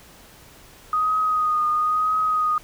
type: tone with vibrato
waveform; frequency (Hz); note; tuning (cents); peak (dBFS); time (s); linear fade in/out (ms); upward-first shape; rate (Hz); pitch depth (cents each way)
sine; 1244.5; D#6; 0; -18; 0.93-2.58; 2; triangle; 1; 32
effects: pink hiss -48 dBFS RMS until 2.63 s